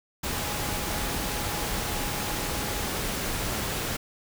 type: tone in noise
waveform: sine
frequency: 832 Hz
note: G#5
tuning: 3 cents sharp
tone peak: -40 dBFS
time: 0.31-2.88 s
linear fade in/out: 10 ms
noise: pink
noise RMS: -30 dBFS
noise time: 0.23-3.97 s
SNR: -13 dB
effects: none